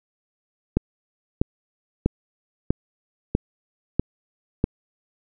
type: click train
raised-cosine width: 3 ms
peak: -5 dBFS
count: 7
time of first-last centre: 0.77-4.641 s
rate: 1.55 Hz
effects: none